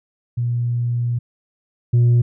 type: tone pair in turn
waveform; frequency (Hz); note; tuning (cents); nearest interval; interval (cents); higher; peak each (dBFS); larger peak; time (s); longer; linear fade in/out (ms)
sine; 120 / 120; B2 / B2; -49 / -49; unison; 0; neither; -17 / -8; second; 0.37-1.19 / 1.93-2.22; first; 10
effects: tanh soft clip ceiling -10 dBFS